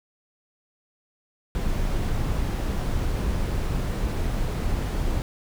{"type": "noise", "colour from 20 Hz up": "brown", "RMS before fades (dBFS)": -25, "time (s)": [1.55, 5.22], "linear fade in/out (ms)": 0, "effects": []}